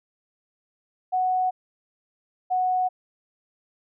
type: tone pair in turn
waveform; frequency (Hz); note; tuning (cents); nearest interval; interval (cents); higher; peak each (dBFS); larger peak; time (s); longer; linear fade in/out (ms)
sine; 740 / 737.3; F#5 / F#5; 0 / -6; unison; 6; first; -20; neither; 1.12-1.51 / 2.5-2.89; neither; 20
effects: none